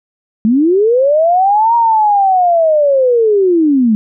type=linear two-way sweep; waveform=sine; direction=up then down; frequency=207.7 to 946 to 207.7 Hz; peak=-7 dBFS; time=0.45-3.95 s; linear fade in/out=0 ms; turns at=1.75 s; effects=none